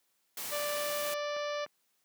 white noise, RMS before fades -39 dBFS, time 0.37-1.14 s, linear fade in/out 2 ms
harmonic tone, 587.3 Hz, D5, in tune, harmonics 1 / 2 / 3 / 4 / 5 / 6 / 7 / 8 / 9 / 10, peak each -34 / -40 / -44 / -46 / -48 / -50 / -51 / -52 / -53 / -54 dBFS, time 0.51-1.66 s, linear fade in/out 20 ms
click train, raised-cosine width 0.5 ms, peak -33 dBFS, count 4, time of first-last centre 0.77-1.663 s, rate 3.36 Hz
effects white hiss -75 dBFS RMS until 2.04 s + high-pass 150 Hz 12 dB/octave

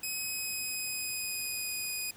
10% pulse tone with pitch glide, 2535 to 2483 Hz, D#7 to D#7, +32 to -4 cents, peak -25 dBFS, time 0.03-2.11 s, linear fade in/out 5 ms, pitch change -36 cents, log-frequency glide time 0.25-1.76 s, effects pink hiss -55 dBFS RMS until 2.16 s + high-pass 60 Hz 12 dB/octave

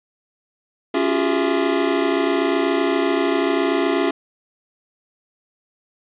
square tone cluster, 278.6 / 346.9 / 374.6 / 407.7 / 669 Hz, C#4 / F4 / F#4 / G#4 / E5, +9 / -12 / +21 / -32 / +25 cents, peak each -23 / -23 / -26 / -24 / -27 dBFS, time 0.94-4.11 s, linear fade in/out 5 ms, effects resampled to 8000 Hz + 8-bit

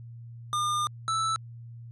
square tone pair in turn, 1209 / 1317.5 Hz, D6 / E6, +50 / -1 cents, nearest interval minor second, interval 149 cents, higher second, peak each -26 dBFS, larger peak neither, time 0.53-0.87 / 1.08-1.36 s, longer first, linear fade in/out 0 ms, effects added 117 Hz sine -41 dBFS peak until 1.91 s + resampled to 24000 Hz

